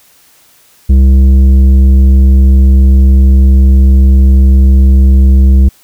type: tone with tanh clipping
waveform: sine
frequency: 66.3 Hz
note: C2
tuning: 23 cents sharp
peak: -3 dBFS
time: 0.89-5.69 s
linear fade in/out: 10 ms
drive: 9 dB
effects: white hiss -45 dBFS RMS until 5.83 s